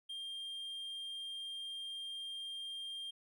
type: tone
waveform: triangle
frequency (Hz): 3198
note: G7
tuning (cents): +34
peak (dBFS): -40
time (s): 0.09-3.11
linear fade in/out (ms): 10
effects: none